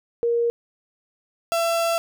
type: tone pair in turn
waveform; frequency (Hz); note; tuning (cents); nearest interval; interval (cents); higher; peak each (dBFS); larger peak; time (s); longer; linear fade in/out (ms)
sine / 35% pulse; 469.9 / 671.3; A#4 / E5; +14 / +31; tritone; 617; second; -18; neither; 0.23-0.5 / 1.52-1.98; second; 0
effects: none